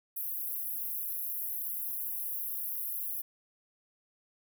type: high-pass noise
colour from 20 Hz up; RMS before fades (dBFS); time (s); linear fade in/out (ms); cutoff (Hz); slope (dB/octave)
pink; -36; 0.16-3.22; 10; 11000; 96
effects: none